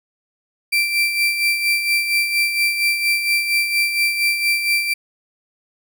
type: tone with tremolo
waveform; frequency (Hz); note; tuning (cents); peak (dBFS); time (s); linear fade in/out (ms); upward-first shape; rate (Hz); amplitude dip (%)
35% pulse; 2349; D7; 0; -12; 0.72-4.94; 10; sine; 4.3; 55
effects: none